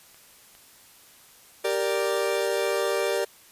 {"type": "clicks", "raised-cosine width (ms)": 0.2, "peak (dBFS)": -34, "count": 2, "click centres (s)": [0.145, 0.551]}
{"type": "chord", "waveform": "40% pulse", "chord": "G minor", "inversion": "none", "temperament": "equal", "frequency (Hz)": [392, 466.2, 587.3], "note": ["G4", "Bb4", "D5"], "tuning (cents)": [0, 0, 0], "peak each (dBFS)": -27, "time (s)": [1.64, 3.25], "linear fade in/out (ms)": 10}
{"effects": ["white hiss -53 dBFS RMS until 3.51 s", "resampled to 32000 Hz"]}